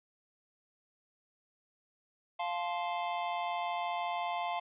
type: chord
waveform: square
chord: F major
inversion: none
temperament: just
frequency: 698.5 / 873.1 / 1047.7 Hz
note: F5 / A5 / C6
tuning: 0 / -14 / +2 cents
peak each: -36 / -39 / -40 dBFS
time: 2.39-4.6 s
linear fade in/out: 10 ms
effects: resampled to 8000 Hz

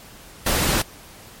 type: noise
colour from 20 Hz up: pink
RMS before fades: -20 dBFS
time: 0.46-0.82 s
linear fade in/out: 5 ms
effects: pink hiss -44 dBFS RMS until 1.4 s + MP3 64 kbps

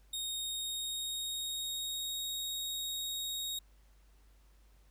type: tone with pitch glide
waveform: sawtooth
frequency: 3722 to 3761 Hz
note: A#7 to A#7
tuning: -3 to +15 cents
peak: -33 dBFS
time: 0.13-3.59 s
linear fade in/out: 5 ms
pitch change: +18 cents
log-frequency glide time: 0.41-2.23 s
effects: added 50 Hz sine -60 dBFS peak until 4.9 s + pink hiss -71 dBFS RMS until 4.9 s

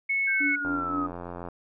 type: tone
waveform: sine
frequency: 2200 Hz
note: C#7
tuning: 14 cents flat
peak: -23 dBFS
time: 0.09-0.56 s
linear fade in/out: 10 ms
type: linear sweep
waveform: sine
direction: down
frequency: 1591 to 1239 Hz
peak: -28 dBFS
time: 0.27-1.07 s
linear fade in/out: 10 ms
type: tone with tremolo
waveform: sine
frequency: 287.1 Hz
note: D4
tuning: 39 cents flat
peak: -26 dBFS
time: 0.4-1.11 s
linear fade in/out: 10 ms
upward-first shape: triangle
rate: 3.8 Hz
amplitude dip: 90%
type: click train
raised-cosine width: 1 ms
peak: -23 dBFS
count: 74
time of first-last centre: 0.65-1.486 s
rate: 87.3 Hz
effects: none

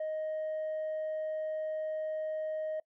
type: tone with tanh clipping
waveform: triangle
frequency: 624 Hz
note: D#5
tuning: 5 cents sharp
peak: -33 dBFS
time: 0-2.8 s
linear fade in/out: 5 ms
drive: 6 dB
effects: noise-tail reverb RT60 0.1 s tail -23 dB re dry

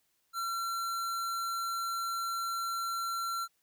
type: tone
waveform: square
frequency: 1360 Hz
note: F6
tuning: 46 cents flat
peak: -33 dBFS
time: 0.33-3.48 s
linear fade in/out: 50 ms
effects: white hiss -75 dBFS RMS until 3.62 s

